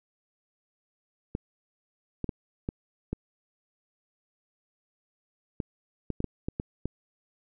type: clicks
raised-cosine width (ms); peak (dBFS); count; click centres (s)
3; -17; 12; 1.351 / 2.243 / 2.292 / 2.689 / 3.13 / 5.602 / 6.103 / 6.204 / 6.243 / 6.485 / 6.599 / 6.856
effects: none